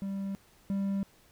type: tone pair in turn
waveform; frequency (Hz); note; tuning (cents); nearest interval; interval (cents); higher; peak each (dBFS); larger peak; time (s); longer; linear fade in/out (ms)
triangle; 196 / 196.91; G3 / G3; 0 / +8; unison; 8; second; -30 / -26; second; 0.02-0.35 / 0.7-1.03; neither; 0
effects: pink hiss -62 dBFS RMS until 1.31 s